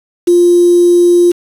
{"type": "tone with quantisation", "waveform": "sine", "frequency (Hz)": 350, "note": "F4", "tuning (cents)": 4, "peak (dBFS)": -4, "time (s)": [0.27, 1.32], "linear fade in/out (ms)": 10, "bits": 4, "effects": ["resampled to 32000 Hz"]}